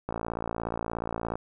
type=click train; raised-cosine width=1 ms; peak=-17 dBFS; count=73; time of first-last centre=0.09-1.355 s; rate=56.9 Hz; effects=none